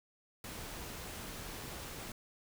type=noise; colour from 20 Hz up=pink; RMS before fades=-45 dBFS; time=0.44-2.12 s; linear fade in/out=2 ms; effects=none